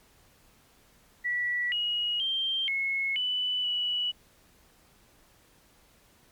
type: tone with pitch steps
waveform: sine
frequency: 1949 / 2895 / 3160 / 2180 / 2986 / 2946 Hz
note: B6 / F#7 / G7 / C#7 / F#7 / F#7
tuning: -23 / -38 / +13 / -29 / +15 / -8 cents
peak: -26 dBFS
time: 1.24-4.12 s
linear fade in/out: 20 ms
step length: 480 ms
effects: pink hiss -61 dBFS RMS until 6.31 s + MP3 96 kbps